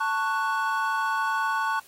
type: chord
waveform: triangle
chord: F# minor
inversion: first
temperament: just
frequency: 888 / 1110 / 1480 Hz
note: A5 / C#6 / F#6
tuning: +16 / +2 / 0 cents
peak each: -26 dBFS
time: 0-1.8 s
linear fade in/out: 10 ms
effects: white hiss -53 dBFS RMS until 1.87 s + AAC 48 kbps

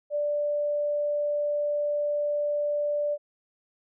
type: tone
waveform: sine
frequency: 587.3 Hz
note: D5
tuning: in tune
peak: -24 dBFS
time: 0.1-3.18 s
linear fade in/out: 50 ms
effects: none

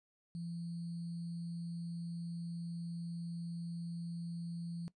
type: tone with sample-and-hold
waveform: sine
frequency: 169.8 Hz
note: F3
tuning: 48 cents flat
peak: -39 dBFS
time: 0.35-4.88 s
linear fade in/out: 0 ms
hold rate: 4410 Hz
effects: noise-tail reverb RT60 0.1 s tail -18 dB re dry + resampled to 22050 Hz

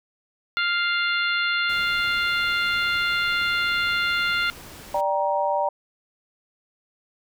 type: harmonic tone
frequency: 698.5 Hz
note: F5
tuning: in tune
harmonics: 2 / 3 / 4 / 5 / 6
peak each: -23 / -27 / -29 / -31 / -33 dBFS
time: 0.57-4.5 s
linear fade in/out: 0 ms
type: noise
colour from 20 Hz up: pink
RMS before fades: -42 dBFS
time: 1.69-5.01 s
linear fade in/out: 5 ms
type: chord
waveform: sine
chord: G minor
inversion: second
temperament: just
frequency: 588 / 784 / 940.8 Hz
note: D5 / G5 / Bb5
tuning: +2 / 0 / +16 cents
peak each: -24 / -26 / -24 dBFS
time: 4.94-5.69 s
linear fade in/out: 5 ms
effects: none

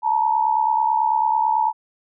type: tone pair together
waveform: sine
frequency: 876 / 945.1 Hz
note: A5 / A#5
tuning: -8 / +24 cents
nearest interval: minor second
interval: 132 cents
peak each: -18 / -20 dBFS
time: 0.02-1.73 s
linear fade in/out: 50 ms
effects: none

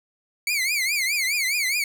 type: tone with vibrato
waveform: sawtooth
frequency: 2227 Hz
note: C#7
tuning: 7 cents sharp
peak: -18 dBFS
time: 0.47-1.84 s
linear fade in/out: 2 ms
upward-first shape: triangle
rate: 4.8 Hz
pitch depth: 200 cents each way
effects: none

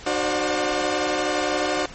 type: tone cluster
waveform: sawtooth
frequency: 302.9 / 372.3 / 526 / 594 / 721 Hz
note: D#4 / F#4 / C5 / D5 / F#5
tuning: -46 / +11 / +9 / +20 / -45 cents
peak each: -24 dBFS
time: 0.06-1.86 s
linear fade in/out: 5 ms
effects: pink hiss -41 dBFS RMS until 1.94 s + MP3 32 kbps

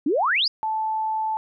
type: exponential sweep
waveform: sine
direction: up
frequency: 261.6 to 5274 Hz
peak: -18 dBFS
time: 0.06-0.48 s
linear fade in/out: 5 ms
type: tone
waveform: sine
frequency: 875 Hz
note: A5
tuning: 10 cents flat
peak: -22 dBFS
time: 0.63-1.37 s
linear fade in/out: 0 ms
effects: none

